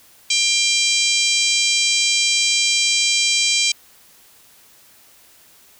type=harmonic tone; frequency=794 Hz; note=G5; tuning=22 cents sharp; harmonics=3 / 4 / 5 / 6 / 7 / 8 / 9 / 10; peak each=-21 / -22 / -23 / -24 / -24 / -25 / -26 / -26 dBFS; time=0.3-3.72 s; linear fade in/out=5 ms; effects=white hiss -50 dBFS RMS until 5.79 s